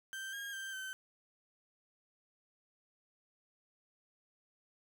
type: tone with pitch steps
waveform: 35% pulse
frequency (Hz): 1563 / 1625 / 1571 / 1538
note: G6 / G#6 / G6 / G6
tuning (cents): -6 / -38 / +3 / -33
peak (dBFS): -39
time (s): 0.13-0.93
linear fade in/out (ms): 0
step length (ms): 200
effects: none